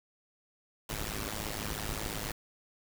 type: noise with amplitude modulation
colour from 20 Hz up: pink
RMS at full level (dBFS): -33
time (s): 0.89-2.32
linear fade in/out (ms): 5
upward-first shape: sine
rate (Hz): 106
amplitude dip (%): 90
effects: none